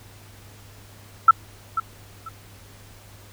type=tone with echo; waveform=sine; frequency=1325 Hz; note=E6; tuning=9 cents sharp; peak=-6 dBFS; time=1.28-1.31 s; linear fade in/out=5 ms; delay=490 ms; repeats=2; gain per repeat=-13 dB; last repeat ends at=2.29 s; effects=added 101 Hz sine -47 dBFS peak until 3.32 s + pink hiss -49 dBFS RMS until 3.32 s